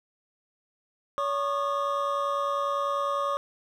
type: tone cluster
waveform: triangle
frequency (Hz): 566 / 1103 / 1213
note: C#5 / C#6 / D#6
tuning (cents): +36 / -9 / -44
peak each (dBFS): -28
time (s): 1.18-3.37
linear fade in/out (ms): 0
effects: none